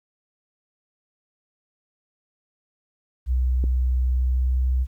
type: tone with pitch glide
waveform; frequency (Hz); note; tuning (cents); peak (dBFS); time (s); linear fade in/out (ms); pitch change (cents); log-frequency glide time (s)
sine; 63 to 63.77; B1 to C2; +35 to -44; -18; 3.26-4.87; 50; +21; 4.08-4.63
type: click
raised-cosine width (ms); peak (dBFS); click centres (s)
3; -17; 3.64
effects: 10-bit